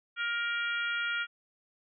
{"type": "harmonic tone", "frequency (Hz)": 470, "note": "A#4", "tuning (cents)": 14, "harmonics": [3, 4, 5, 6, 7], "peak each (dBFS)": [-31, -39, -38, -42, -40], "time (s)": [0.16, 1.27], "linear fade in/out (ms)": 50, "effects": []}